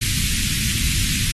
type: band-stop noise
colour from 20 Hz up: pink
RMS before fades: -21 dBFS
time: 0.01-1.32 s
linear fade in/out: 10 ms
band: 210 to 2100 Hz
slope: 24 dB/octave
effects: AAC 32 kbps